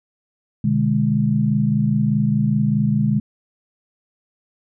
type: chord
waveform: sine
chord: G# diminished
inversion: first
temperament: just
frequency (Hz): 124.59 / 149.51 / 207.7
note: B2 / D3 / G#3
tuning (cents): +16 / +31 / 0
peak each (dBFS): -21 / -20 / -18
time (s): 0.64-3.2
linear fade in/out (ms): 5
effects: none